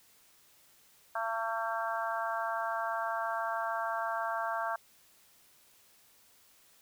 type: harmonic tone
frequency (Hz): 226.1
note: A3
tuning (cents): +47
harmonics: 3 / 4 / 5 / 6 / 7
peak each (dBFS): -36 / -37 / -38 / -39 / -39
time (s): 1.15-4.76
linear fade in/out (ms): 5
effects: white hiss -63 dBFS RMS until 6.81 s